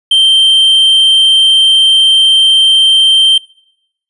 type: tone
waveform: triangle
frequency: 3136 Hz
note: G7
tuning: in tune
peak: -3 dBFS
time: 0.11-3.38 s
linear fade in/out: 5 ms
effects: noise-tail reverb RT60 0.8 s tail -23 dB re dry + resampled to 24000 Hz